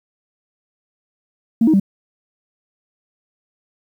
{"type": "tone with pitch steps", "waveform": "sine", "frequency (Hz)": [228.3, 314.8, 196], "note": ["A#3", "D#4", "G3"], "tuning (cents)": [-36, 20, 0], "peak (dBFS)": -9, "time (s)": [1.61, 1.799], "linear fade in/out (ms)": 5, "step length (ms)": 63, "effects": ["tanh soft clip ceiling -5 dBFS", "8-bit"]}